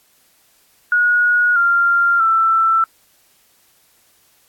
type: tone with pitch steps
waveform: sine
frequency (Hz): 1450 / 1390.1 / 1332.7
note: F#6 / F6 / E6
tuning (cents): -35 / -8 / +19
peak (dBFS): -11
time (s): 0.92-2.84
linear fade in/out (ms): 2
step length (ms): 640
effects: white hiss -56 dBFS RMS until 4.48 s + AAC 64 kbps